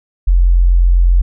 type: tone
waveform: sine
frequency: 43.93 Hz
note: F1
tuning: 11 cents sharp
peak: -6 dBFS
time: 0.27-1.22 s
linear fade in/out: 10 ms
effects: none